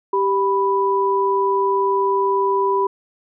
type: tone pair together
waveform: sine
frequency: 392 / 987.8 Hz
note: G4 / B5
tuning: 0 / 0 cents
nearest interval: octave + major third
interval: 1600 cents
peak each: -18 dBFS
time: 0.13-2.87 s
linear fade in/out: 5 ms
effects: none